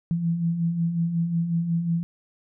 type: beating tone pair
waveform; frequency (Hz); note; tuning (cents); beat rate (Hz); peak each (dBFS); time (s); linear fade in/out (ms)
sine; 163.7 / 169.2; E3 / E3; -12 / +45; 5.5; -31 / -22; 0.11-2.03; 0
effects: none